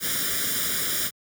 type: noise with comb filter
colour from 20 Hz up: white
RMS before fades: -26 dBFS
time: 0-1.11 s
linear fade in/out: 50 ms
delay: 0.57 ms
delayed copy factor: +0.85
effects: high-pass 80 Hz 12 dB/octave